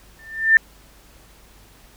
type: tone with exponential growth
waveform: sine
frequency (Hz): 1790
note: A6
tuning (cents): +29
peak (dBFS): -6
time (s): 0.19-0.57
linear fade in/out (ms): 1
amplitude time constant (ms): 81
effects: added 50 Hz sine -51 dBFS peak until 1.96 s + pink hiss -51 dBFS RMS until 1.96 s